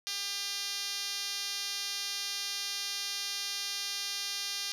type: tone with band-pass filter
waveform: 5% pulse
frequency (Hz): 400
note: G4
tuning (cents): +35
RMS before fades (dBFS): -36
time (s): 0.07-4.72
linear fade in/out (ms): 0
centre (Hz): 5900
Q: 1.4
effects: none